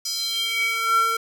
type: tone with high-pass filter sweep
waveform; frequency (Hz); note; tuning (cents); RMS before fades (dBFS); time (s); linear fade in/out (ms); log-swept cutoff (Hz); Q
square; 453.8; A#4; -47; -23; 0.05-1.17; 5; 5400 to 990; 5
effects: none